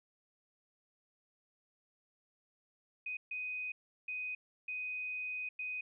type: tone bursts at uneven times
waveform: sine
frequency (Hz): 2500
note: D#7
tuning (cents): +8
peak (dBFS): -37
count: 5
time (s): 3.06-3.17 / 3.31-3.72 / 4.08-4.35 / 4.68-5.49 / 5.59-5.81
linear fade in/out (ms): 5
effects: none